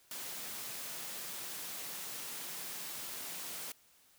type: high-pass noise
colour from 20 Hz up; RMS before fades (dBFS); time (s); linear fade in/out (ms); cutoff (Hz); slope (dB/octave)
white; -43; 0.11-3.72; 2; 120; 48
effects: white hiss -66 dBFS RMS until 4.18 s